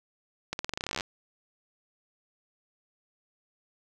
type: accelerating click train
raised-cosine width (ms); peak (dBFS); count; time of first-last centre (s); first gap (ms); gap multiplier
0.2; -14; 18; 0.53-1.008; 61; 0.89
effects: none